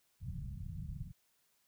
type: low-pass noise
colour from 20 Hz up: white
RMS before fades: -43 dBFS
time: 0.2-1.13 s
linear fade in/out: 50 ms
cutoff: 170 Hz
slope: 48 dB/octave
effects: white hiss -75 dBFS RMS until 1.67 s

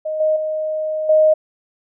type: tone with level steps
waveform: sine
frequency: 622 Hz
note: D#5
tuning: 1 cent flat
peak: -20 / -13 / -19 / -9 dBFS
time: 0.05-1.34 s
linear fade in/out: 10 ms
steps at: 0.2 / 0.36 / 1.09 s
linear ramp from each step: 5 ms
effects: none

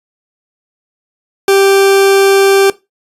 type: tone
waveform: 40% pulse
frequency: 392 Hz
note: G4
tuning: in tune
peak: -5 dBFS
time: 1.48-2.7 s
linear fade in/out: 2 ms
effects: noise-tail reverb RT60 0.2 s tail -17 dB re dry + resampled to 32000 Hz

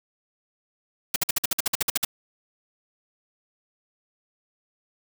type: noise bursts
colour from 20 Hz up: white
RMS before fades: -22 dBFS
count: 13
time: 1.14-2.049 s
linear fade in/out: 5 ms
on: 21 ms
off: 53 ms
effects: none

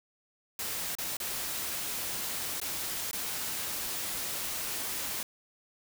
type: noise with dropouts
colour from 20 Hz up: white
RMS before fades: -35 dBFS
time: 0.59-5.23 s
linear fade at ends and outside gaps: 2 ms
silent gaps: 0.952-0.985 / 1.169-1.201 / 2.601-2.615 / 3.112-3.13 s
effects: none

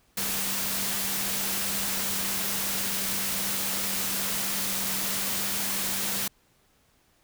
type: tone in noise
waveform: sine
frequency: 195.3 Hz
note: G3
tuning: 6 cents flat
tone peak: -40 dBFS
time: 0.17-6.28 s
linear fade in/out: 5 ms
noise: white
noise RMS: -29 dBFS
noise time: 0.17-6.28 s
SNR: -14 dB
effects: pink hiss -65 dBFS RMS until 7.23 s

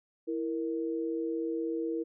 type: tone pair together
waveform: sine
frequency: 329.6 / 466.1 Hz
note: E4 / A#4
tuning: 0 / 0 cents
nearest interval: tritone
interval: 600 cents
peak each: -32 / -34 dBFS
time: 0.27-2.04 s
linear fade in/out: 20 ms
effects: none

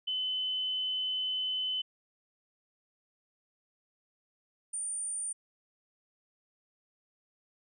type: tone pair in turn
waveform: sine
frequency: 3030 / 9046 Hz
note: F#7 / C#9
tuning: +40 / +34 cents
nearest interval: octave + perfect fifth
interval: 1894 cents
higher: second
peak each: -30 / -33 dBFS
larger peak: first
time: 0.07-1.82 / 4.73-5.33 s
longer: first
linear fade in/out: 10 ms
effects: none

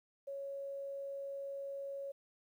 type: tone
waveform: sine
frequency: 554.4 Hz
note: C#5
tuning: in tune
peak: -40 dBFS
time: 0.27-2.12 s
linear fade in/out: 10 ms
effects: 12-bit

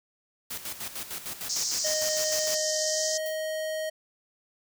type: noise with tremolo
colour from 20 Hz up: white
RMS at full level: -35 dBFS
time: 0.5-2.56 s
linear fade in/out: 10 ms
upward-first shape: square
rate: 6.6 Hz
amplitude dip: 65%
type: band-pass noise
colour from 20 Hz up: pink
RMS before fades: -30 dBFS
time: 1.49-3.18 s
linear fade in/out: 10 ms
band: 4900 to 7100 Hz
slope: 48 dB/octave
type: tone with pitch glide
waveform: square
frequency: 620 to 627.9 Hz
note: D#5 to D#5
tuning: -6 to +16 cents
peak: -30 dBFS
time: 1.84-3.9 s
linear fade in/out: 10 ms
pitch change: +22 cents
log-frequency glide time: 2.77-3.16 s
type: noise with exponential decay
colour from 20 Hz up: violet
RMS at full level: -37 dBFS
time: 3.26-3.47 s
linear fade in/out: 0 ms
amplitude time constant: 44 ms
effects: none

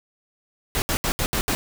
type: noise bursts at uneven times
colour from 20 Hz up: pink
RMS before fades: -23 dBFS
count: 6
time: 0.75-0.82 / 0.89-0.97 / 1.04-1.12 / 1.19-1.26 / 1.33-1.41 / 1.48-1.55 s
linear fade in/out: 0 ms
effects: none

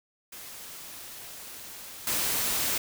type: noise with level steps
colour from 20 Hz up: white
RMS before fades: -43 / -28 dBFS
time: 0.32-2.78 s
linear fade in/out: 5 ms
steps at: 2.07 s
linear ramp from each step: 2 ms
effects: none

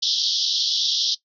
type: band-pass noise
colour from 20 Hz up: pink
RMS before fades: -22 dBFS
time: 0.02-1.15 s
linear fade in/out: 10 ms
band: 3200 to 5700 Hz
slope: 96 dB/octave
effects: noise-tail reverb RT60 0.1 s tail -17 dB re dry

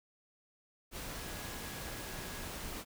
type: tone in noise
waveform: sine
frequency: 1661.2 Hz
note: G#6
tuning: in tune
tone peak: -54 dBFS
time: 1.13-2.48 s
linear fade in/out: 50 ms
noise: pink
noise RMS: -43 dBFS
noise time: 0.91-2.85 s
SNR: -14 dB
effects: none

